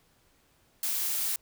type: noise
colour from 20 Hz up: blue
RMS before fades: -30 dBFS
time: 0.83-1.36 s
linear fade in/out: 2 ms
effects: pink hiss -66 dBFS RMS until 1.41 s